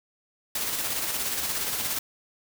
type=noise with tremolo; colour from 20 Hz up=white; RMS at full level=-28 dBFS; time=0.55-1.99 s; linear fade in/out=5 ms; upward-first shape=square; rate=17 Hz; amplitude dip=30%; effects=none